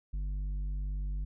sine tone with tanh clipping, 49 Hz, G1, in tune, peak -33 dBFS, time 0.13-1.25 s, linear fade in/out 10 ms, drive 7 dB, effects none

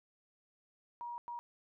sine tone bursts at uneven times, 953 Hz, A#5, 38 cents sharp, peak -40 dBFS, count 2, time 1.01-1.18 / 1.28-1.39 s, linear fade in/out 0 ms, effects none

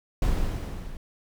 brown noise with level ramp, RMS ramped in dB -22 to -38 dBFS, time 0.22-0.97 s, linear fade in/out 2 ms, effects none

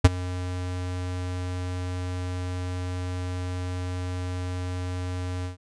square tone with ADSR envelope, 90.5 Hz, F#2, 38 cents flat, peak -8 dBFS, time 0.04-5.57 s, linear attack 11 ms, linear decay 28 ms, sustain -21 dB, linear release 120 ms, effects resampled to 22050 Hz

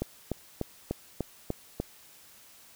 click train, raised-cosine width 2 ms, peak -16 dBFS, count 7, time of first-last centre 0.02-1.8 s, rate 3.37 Hz, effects white hiss -55 dBFS RMS until 2.75 s

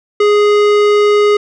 sine tone with tanh clipping, 415.3 Hz, G#4, in tune, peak -9 dBFS, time 0.2-1.37 s, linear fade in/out 5 ms, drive 18 dB, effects none

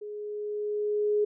sine tone with level ramp, 418 Hz, G#4, 11 cents sharp, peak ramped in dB -36 to -21 dBFS, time 0.01-1.25 s, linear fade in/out 10 ms, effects none

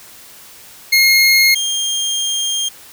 25% pulse tone pair in turn, 2148 / 3208 Hz, C7 / G7, +45 / +39 cents, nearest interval perfect fifth, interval 694 cents, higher second, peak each -5 / -13 dBFS, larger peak first, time 0.92-1.55 / 1.55-2.69 s, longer second, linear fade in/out 10 ms, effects white hiss -40 dBFS RMS until 2.92 s

